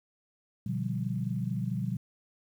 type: chord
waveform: sine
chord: G dominant seventh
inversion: first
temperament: just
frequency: 122.5 / 147 / 176.4 / 196 Hz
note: B2 / D3 / F3 / G3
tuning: -14 / +2 / +18 / 0 cents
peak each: -33 / -37 / -35 / -35 dBFS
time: 0.66-1.97 s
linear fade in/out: 5 ms
effects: 10-bit